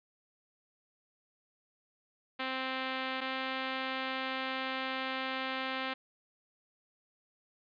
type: tone pair in turn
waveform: 5% pulse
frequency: 261.6 / 262.7 Hz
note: C4 / C4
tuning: 0 / +7 cents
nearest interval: unison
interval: 7 cents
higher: second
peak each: -22 dBFS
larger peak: neither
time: 2.39-3.21 / 3.21-5.94 s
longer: second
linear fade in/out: 10 ms
effects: resampled to 11025 Hz